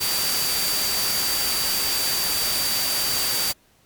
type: tone in noise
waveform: sine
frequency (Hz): 4645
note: D8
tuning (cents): -20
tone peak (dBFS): -25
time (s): 0-3.53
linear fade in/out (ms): 20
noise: white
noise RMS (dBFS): -24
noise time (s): 0-3.53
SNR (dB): -4
effects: pink hiss -59 dBFS RMS until 3.85 s + MP3 96 kbps